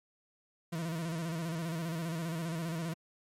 40% pulse tone with vibrato, 164.81 Hz, E3, in tune, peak -33 dBFS, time 0.72-2.94 s, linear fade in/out 10 ms, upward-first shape square, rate 15 Hz, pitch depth 62 cents each way, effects MP3 64 kbps

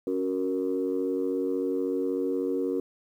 sine chord, F# major, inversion second, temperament equal, 277.2 / 370 / 466.2 Hz, C#4 / F#4 / A#4, 0 / 0 / 0 cents, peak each -29 dBFS, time 0.07-2.8 s, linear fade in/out 2 ms, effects tanh soft clip ceiling -18 dBFS + 10-bit

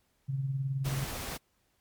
sine tone with tremolo, 135.4 Hz, C#3, 40 cents flat, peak -27 dBFS, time 0.28-1.05 s, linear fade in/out 20 ms, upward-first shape sine, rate 19 Hz, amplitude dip 50%
pink noise, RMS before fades -38 dBFS, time 0.84-1.38 s, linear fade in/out 20 ms
effects pink hiss -73 dBFS RMS until 1.8 s + MP3 96 kbps

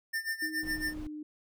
square tone with tremolo, 1797 Hz, A6, 36 cents sharp, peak -30 dBFS, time 0.13-0.94 s, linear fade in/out 10 ms, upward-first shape sine, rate 7.2 Hz, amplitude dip 85%
sine tone with pitch glide, 313.5 to 302.5 Hz, D#4 to D#4, +13 to -49 cents, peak -38 dBFS, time 0.42-1.23 s, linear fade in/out 5 ms, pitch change -62 cents, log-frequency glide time 0.65-1.11 s
brown noise, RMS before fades -43 dBFS, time 0.63-1.07 s, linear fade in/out 2 ms
effects none

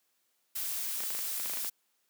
blue noise, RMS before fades -35 dBFS, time 0.55-1.7 s, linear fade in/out 10 ms
clicks, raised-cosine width 0.3 ms, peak -25 dBFS, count 11, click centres 1.005 / 1.036 / 1.105 / 1.149 / 1.19 / 1.399 / 1.459 / 1.497 / 1.536 / 1.572 / 1.647 s
effects white hiss -75 dBFS RMS until 2.09 s + high-pass 200 Hz 12 dB/octave

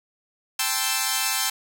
5% pulse chord, A minor seventh, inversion third, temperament equal, 784 / 880 / 1046.5 / 1318.5 Hz, G5 / A5 / C6 / E6, 0 / 0 / 0 / 0 cents, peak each -16 dBFS, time 0.59-1.5 s, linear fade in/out 5 ms, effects none

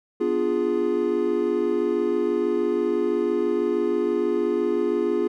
triangle chord, B diminished seventh, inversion none, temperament equal, 246.9 / 293.7 / 349.2 / 415.3 Hz, B3 / D4 / F4 / Ab4, 0 / 0 / 0 / 0 cents, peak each -27 / -28 / -22 / -22 dBFS, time 0.2-5.28 s, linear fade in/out 10 ms, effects none

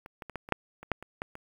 clicks, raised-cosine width 0.5 ms, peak -29 / -25 / -26 / -20 / -28 / -8 / -30 / -11 / -27 / -18 / -27 dBFS, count 11, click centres 0.061 / 0.222 / 0.297 / 0.357 / 0.489 / 0.523 / 0.83 / 0.917 / 1.026 / 1.219 / 1.354 s, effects 8-bit

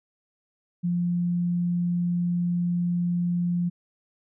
sine tone, 174.8 Hz, F3, 2 cents sharp, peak -22 dBFS, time 0.83-3.7 s, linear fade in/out 20 ms, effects none

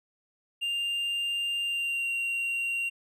triangle tone with pitch glide, 2796 to 2759 Hz, F7 to F7, +1 to -22 cents, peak -26 dBFS, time 0.61-2.9 s, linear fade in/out 20 ms, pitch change -23 cents, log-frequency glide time 1.63-2.09 s, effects none

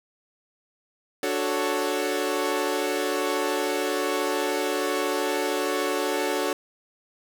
sawtooth chord, D major seventh, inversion none, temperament equal, 293.7 / 370 / 440 / 554.4 Hz, D4 / F#4 / A4 / C#5, 0 / 0 / 0 / 0 cents, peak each -27 / -25 / -25 / -26 dBFS, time 1.23-6.53 s, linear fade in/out 2 ms, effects none

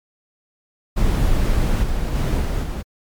brown noise with level steps, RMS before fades -17 / -21 / -18 / -20 / -24 dBFS, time 0.96-2.83 s, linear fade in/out 20 ms, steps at 1.82 / 2.14 / 2.39 / 2.62 s, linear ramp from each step 20 ms, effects MP3 96 kbps

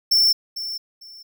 square tone with echo, 5390 Hz, E8, 38 cents sharp, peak -14 dBFS, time 0.11-0.33 s, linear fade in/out 10 ms, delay 450 ms, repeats 2, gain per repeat -13 dB, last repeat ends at 1.23 s, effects none

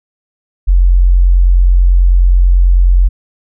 sine tone, 44.62 Hz, F1, 38 cents sharp, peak -4 dBFS, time 0.67-3.09 s, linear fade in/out 20 ms, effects none

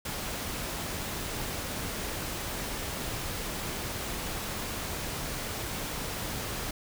pink noise, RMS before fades -35 dBFS, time 0.05-6.71 s, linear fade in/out 5 ms, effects none

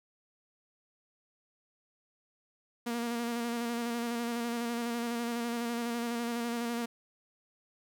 sawtooth tone with vibrato, 235.6 Hz, A#3, 19 cents sharp, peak -28 dBFS, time 2.86-6.86 s, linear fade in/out 10 ms, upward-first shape square, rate 12 Hz, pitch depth 23 cents each way, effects 10-bit

